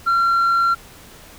sine tone, 1369 Hz, F6, 35 cents flat, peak -11 dBFS, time 0.06-0.75 s, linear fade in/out 20 ms, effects tanh soft clip ceiling -13 dBFS + pink hiss -43 dBFS RMS until 1.38 s

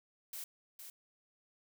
blue noise with echo, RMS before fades -44 dBFS, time 0.33-0.44 s, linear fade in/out 2 ms, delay 460 ms, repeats 1, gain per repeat -6 dB, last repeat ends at 0.9 s, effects none

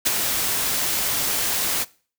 white noise with ADSR envelope, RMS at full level -17 dBFS, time 0.05-1.85 s, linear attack 16 ms, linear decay 25 ms, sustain -6 dB, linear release 27 ms, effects noise-tail reverb RT60 0.4 s tail -21 dB re dry

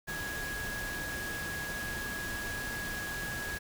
sine tone in noise, 1661.2 Hz, G#6, in tune, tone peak -37 dBFS, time 0.07-3.59 s, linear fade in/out 20 ms, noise pink, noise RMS -40 dBFS, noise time 0.07-3.59 s, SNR 0 dB, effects none

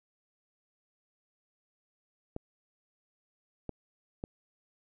clicks, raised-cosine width 2 ms, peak -23 dBFS, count 3, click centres 2.364 / 3.693 / 4.239 s, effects none

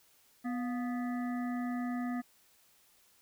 harmonic tone with a mistuned harmonic, 247 Hz, B3, in tune, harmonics 1 / 3 / 5 / 7 / 8, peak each -33 / -43 / -47 / -50 / -51 dBFS, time 0.44-2.22 s, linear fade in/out 20 ms, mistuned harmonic 3, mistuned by -70 cents, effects white hiss -66 dBFS RMS until 3.21 s

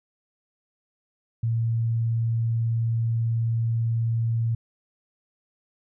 sine tone, 114.8 Hz, A#2, 26 cents flat, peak -21 dBFS, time 1.43-4.55 s, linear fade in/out 5 ms, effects none

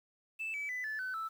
sine tone with pitch steps, 2637 / 2296 / 1998.5 / 1739.8 / 1514.6 / 1318.5 Hz, E7 / D7 / B6 / A6 / F#6 / E6, 0 / -40 / +20 / -20 / +40 / 0 cents, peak -34 dBFS, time 0.39-1.29 s, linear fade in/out 20 ms, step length 150 ms, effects tanh soft clip ceiling -33 dBFS + 10-bit

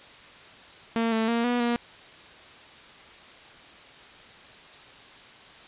sawtooth tone with pitch steps, 228.7 / 222.8 / 233.3 / 243.2 / 238 Hz, A#3 / A3 / A#3 / B3 / A#3, -33 / +22 / +2 / -26 / +36 cents, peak -19 dBFS, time 0.96-1.76 s, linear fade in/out 0 ms, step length 160 ms, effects white hiss -48 dBFS RMS until 5.67 s + resampled to 8000 Hz

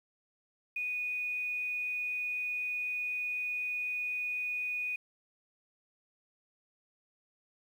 sine tone with quantisation, 2474 Hz, D#7, 10 cents flat, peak -32 dBFS, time 0.76-4.96 s, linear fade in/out 5 ms, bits 10, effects none

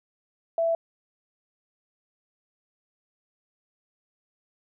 sine tone, 664 Hz, E5, 12 cents sharp, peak -21 dBFS, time 0.58-0.75 s, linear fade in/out 2 ms, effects none

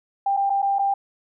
sine tone with dropouts, 793 Hz, G5, 20 cents sharp, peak -18 dBFS, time 0.26-0.94 s, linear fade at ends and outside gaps 5 ms, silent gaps 0.368-0.372 / 0.497-0.501 / 0.62-0.626 / 0.786-0.792 s, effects none

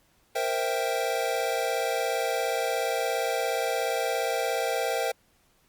square chord, C dominant seventh, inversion third, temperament equal, 466.2 / 523.3 / 659.3 / 784 Hz, Bb4 / C5 / E5 / G5, 0 / 0 / 0 / 0 cents, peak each -32 dBFS, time 0.35-5.12 s, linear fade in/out 10 ms, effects pink hiss -65 dBFS RMS until 5.68 s + Opus 48 kbps

